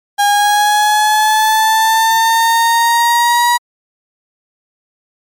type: linear sweep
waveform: 35% pulse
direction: up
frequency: 812 to 964 Hz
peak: -7 dBFS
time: 0.18-3.58 s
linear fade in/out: 20 ms
effects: MP3 64 kbps